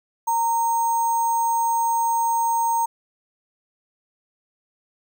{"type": "tone with sample-and-hold", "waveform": "sine", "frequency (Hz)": 925, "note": "A#5", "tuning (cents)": -14, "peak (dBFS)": -18, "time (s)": [0.27, 2.86], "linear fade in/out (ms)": 10, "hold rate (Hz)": 7350, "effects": []}